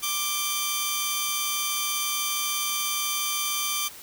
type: tone pair together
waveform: 10% pulse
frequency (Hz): 1174.7 / 3127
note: D6 / G7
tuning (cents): 0 / -5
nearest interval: octave + perfect fourth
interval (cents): 1695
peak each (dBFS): -20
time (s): 0.02-3.89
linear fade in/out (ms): 20
effects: white hiss -44 dBFS RMS until 4.02 s